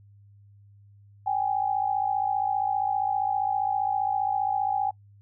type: tone pair together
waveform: sine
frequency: 775.5 / 830.6 Hz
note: G5 / G#5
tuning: -19 / 0 cents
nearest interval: minor second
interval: 119 cents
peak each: -26 dBFS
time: 1.26-4.91 s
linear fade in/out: 10 ms
effects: noise-tail reverb RT60 0.1 s tail -23 dB re dry + added 101 Hz sine -51 dBFS peak until 5.21 s